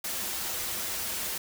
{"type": "noise with comb filter", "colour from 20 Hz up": "white", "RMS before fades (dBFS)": -33, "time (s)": [0.04, 1.38], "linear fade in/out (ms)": 5, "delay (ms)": 7, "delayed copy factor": -0.55, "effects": []}